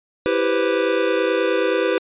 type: chord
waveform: square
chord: C major seventh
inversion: first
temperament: equal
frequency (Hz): 329.6 / 392 / 493.9 / 523.3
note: E4 / G4 / B4 / C5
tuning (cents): 0 / 0 / 0 / 0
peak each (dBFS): -25 / -23 / -21 / -27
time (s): 0.26-1.98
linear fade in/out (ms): 0
effects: resampled to 8000 Hz